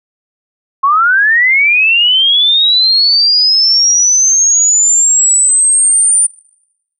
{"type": "linear sweep", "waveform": "sine", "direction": "up", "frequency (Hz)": [1067, 9260], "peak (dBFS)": -6, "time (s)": [0.83, 6.27], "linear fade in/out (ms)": 10, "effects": ["noise-tail reverb RT60 0.9 s tail -25 dB re dry"]}